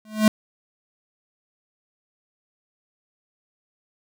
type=tone with exponential growth; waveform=square; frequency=215.4 Hz; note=A3; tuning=37 cents flat; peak=-10 dBFS; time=0.05-0.28 s; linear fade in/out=2 ms; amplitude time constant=49 ms; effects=none